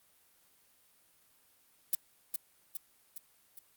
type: noise with echo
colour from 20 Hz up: violet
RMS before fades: -28 dBFS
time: 1.93-1.95 s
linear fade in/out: 2 ms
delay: 410 ms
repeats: 4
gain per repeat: -5 dB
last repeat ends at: 3.59 s
effects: white hiss -67 dBFS RMS until 3.76 s + Opus 32 kbps